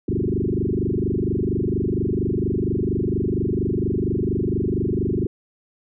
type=tone with frequency modulation; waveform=sine; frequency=233.1 Hz; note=A#3; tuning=in tune; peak=-19 dBFS; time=0.08-5.27 s; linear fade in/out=5 ms; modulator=24.3 Hz; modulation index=6.9; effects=none